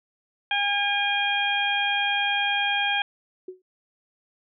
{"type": "harmonic tone", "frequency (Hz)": 810, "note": "G#5", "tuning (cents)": -43, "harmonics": [1, 2, 3, 4], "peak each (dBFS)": [-27, -27, -27, -27], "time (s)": [0.51, 3.02], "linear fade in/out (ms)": 2}
{"type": "tone with exponential decay", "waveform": "sine", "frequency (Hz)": 370, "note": "F#4", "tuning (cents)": 0, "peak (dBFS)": -30, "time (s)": [3.48, 3.62], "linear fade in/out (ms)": 5, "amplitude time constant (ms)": 30}
{"effects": []}